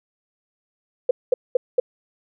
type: tone bursts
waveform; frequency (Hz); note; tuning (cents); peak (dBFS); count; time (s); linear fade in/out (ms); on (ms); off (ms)
sine; 502; B4; +28; -12; 4; 1.09-1.8; 5; 20; 210
effects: none